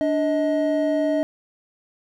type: tone pair together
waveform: triangle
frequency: 293.1 / 630 Hz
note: D4 / D#5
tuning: -3 / +21 cents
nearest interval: octave + minor second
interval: 1324 cents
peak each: -20 / -19 dBFS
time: 0.01-1.23 s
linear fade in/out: 0 ms
effects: none